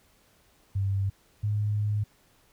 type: tone pair in turn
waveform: sine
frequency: 98 / 104.64 Hz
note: G2 / G#2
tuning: 0 / +14 cents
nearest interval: minor second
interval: 114 cents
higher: second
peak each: -24 dBFS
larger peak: neither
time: 0.75-1.1 / 1.43-2.04 s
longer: second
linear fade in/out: 10 ms
effects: pink hiss -63 dBFS RMS until 2.52 s

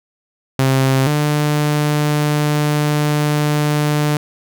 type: tone pair in turn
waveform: sawtooth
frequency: 133.2 / 148.99 Hz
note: C3 / D3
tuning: +31 / +25 cents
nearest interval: major second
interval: 194 cents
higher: second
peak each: -8 / -10 dBFS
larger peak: first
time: 0.59-1.07 / 1.07-4.17 s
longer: second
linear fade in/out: 2 ms
effects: none

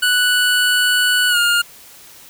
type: tone with pitch glide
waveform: 25% pulse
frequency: 1480 to 1414 Hz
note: F#6 to F6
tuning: 0 to +21 cents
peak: -9 dBFS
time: 0.02-1.62 s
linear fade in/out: 10 ms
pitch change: -79 cents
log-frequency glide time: 1.29-1.38 s
effects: white hiss -42 dBFS RMS until 2.29 s

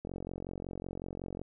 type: click train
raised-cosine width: 2 ms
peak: -26 dBFS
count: 63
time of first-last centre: 0.05-1.416 s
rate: 45.4 Hz
effects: none

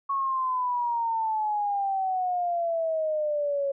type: exponential sweep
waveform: sine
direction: down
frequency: 1108.7 to 551 Hz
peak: -24 dBFS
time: 0.09-3.72 s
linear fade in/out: 10 ms
effects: none

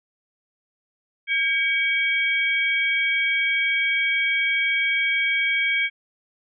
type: tone cluster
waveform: sine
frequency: 1614 / 2263 / 3236 Hz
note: G#6 / C#7 / G#7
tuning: -50 / +35 / -46 cents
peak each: -27 / -20 / -29 dBFS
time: 1.27-5.9 s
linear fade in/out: 50 ms
effects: none

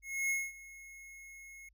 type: tone with ADSR envelope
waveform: square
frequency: 2169 Hz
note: C#7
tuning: 38 cents flat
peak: -30 dBFS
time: 0.02-1.69 s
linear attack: 280 ms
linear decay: 220 ms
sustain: -20 dB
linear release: 5 ms
effects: added 50 Hz sine -65 dBFS peak until 1.73 s

